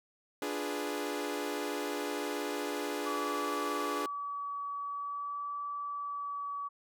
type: chord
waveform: sawtooth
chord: D diminished seventh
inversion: none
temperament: equal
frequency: 293.7 / 349.2 / 415.3 / 493.9 Hz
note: D4 / F4 / Ab4 / Cb5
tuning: 0 / 0 / 0 / 0 cents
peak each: -34 / -38 / -34 / -38 dBFS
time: 0.42-4.06 s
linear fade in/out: 2 ms
type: tone with vibrato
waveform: sine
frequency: 1146 Hz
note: D6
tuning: 43 cents flat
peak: -35 dBFS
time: 3.05-6.69 s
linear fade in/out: 20 ms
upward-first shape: sine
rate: 0.47 Hz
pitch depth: 11 cents each way
effects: none